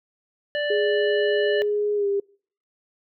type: harmonic tone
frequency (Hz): 587.3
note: D5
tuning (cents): 0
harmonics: 1 / 3 / 5 / 7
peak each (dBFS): -24 / -28 / -32 / -45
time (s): 0.55-1.62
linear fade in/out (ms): 0
type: tone with pitch glide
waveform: sine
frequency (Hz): 415.3 to 400.2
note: G#4 to G4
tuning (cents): 0 to +36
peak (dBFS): -20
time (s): 0.7-2.2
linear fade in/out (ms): 5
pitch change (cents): -64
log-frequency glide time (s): 1.95-2.07
effects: noise-tail reverb RT60 0.5 s tail -26 dB re dry